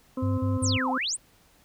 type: harmonic tone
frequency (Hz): 258.9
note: C4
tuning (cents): -18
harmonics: 1 / 2 / 4 / 5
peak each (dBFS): -28 / -35 / -40 / -45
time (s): 0.17-0.98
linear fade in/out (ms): 5
type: tone bursts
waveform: sine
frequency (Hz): 99.3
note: G2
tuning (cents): +23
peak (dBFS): -24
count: 3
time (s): 0.22-0.776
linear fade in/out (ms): 10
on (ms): 160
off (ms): 38
type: exponential two-way sweep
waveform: sine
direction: down then up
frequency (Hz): 9956 to 712 to 9956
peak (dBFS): -26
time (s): 0.62-1.17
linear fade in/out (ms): 20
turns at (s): 0.9
effects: pink hiss -60 dBFS RMS until 1.64 s